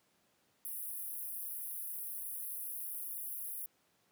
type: high-pass noise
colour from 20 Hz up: pink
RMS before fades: -42 dBFS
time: 0.65-3.66 s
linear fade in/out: 0 ms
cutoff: 10000 Hz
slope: 96 dB/octave
effects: pink hiss -73 dBFS RMS until 4.11 s + high-pass 150 Hz 12 dB/octave